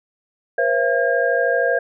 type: tone cluster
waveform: sine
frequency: 484.2 / 537 / 673 / 1618 Hz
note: B4 / C5 / E5 / G#6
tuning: -34 / +45 / +36 / -46 cents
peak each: -21 dBFS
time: 0.58-1.79 s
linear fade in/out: 5 ms
effects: none